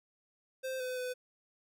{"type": "tone with pitch steps", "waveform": "square", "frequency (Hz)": [522, 507, 502], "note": ["C5", "B4", "B4"], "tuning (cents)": [-4, 45, 28], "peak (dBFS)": -36, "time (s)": [0.63, 1.14], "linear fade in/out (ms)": 20, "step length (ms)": 170, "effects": []}